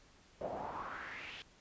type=noise with band-pass filter sweep; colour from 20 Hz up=brown; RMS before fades=-44 dBFS; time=0.41-1.42 s; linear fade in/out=0 ms; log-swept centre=550 to 3200 Hz; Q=3.9; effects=pink hiss -64 dBFS RMS until 1.6 s + resampled to 16000 Hz